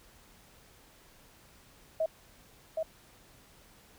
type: tone with echo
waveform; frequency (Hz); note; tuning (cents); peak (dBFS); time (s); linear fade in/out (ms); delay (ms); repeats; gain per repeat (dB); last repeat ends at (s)
sine; 640; D#5; +49; -26; 2-2.06; 5; 770; 1; -3; 2.83
effects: pink hiss -59 dBFS RMS until 3.98 s